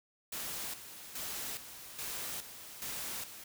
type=noise with tremolo; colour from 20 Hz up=white; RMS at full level=-40 dBFS; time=0.32-3.44 s; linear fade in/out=5 ms; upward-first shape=square; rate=1.2 Hz; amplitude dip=65%; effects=none